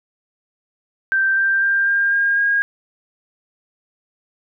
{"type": "tone with pitch steps", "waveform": "sine", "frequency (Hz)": [1565, 1577.7, 1590.5, 1603.4, 1616.5, 1629.6], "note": ["G6", "G6", "G6", "G6", "G#6", "G#6"], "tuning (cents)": [-3, 11, 25, 39, -47, -33], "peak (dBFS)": -14, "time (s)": [1.12, 2.62], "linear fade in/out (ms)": 0, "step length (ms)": 250, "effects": []}